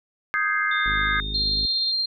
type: chord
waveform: sine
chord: Ab major seventh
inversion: second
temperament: equal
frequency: 1244.5 / 1568 / 1661.2 / 2093 Hz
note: Eb6 / G6 / Ab6 / C7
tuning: 0 / 0 / 0 / 0 cents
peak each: -26 dBFS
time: 0.34-1.2 s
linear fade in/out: 0 ms
type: tone with pitch glide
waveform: sine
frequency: 3628 to 3655 Hz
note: A#7 to A#7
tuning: -48 to -35 cents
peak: -30 dBFS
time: 0.71-1.92 s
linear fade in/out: 5 ms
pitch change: +13 cents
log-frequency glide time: 0.85-1.12 s
type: harmonic tone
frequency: 51.91 Hz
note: G#1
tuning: in tune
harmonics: 1 / 2 / 3 / 4 / 5 / 6 / 7 / 8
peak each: -29 / -40 / -41 / -43 / -42 / -50 / -48 / -47 dBFS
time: 0.86-1.66 s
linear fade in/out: 0 ms
type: tone with tremolo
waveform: sine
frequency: 4186 Hz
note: C8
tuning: in tune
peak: -20 dBFS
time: 1.34-2.06 s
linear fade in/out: 10 ms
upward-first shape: triangle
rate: 17 Hz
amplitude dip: 25%
effects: none